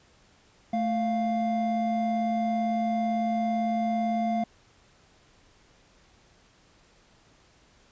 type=tone pair together; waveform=triangle; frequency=220 / 697.9 Hz; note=A3 / F5; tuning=0 / -1 cents; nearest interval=octave + minor sixth; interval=1999 cents; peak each=-25 dBFS; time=0.73-4.44 s; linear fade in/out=5 ms; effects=pink hiss -60 dBFS RMS until 7.91 s + resampled to 16000 Hz